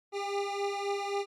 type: beating tone pair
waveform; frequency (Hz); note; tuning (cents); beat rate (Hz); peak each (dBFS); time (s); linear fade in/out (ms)
25% pulse; 400 / 403.8; G4 / G#4; +35 / -49; 3.8; -29 / -32; 0.12-1.26; 50
effects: low-pass 6000 Hz 12 dB/octave + Opus 48 kbps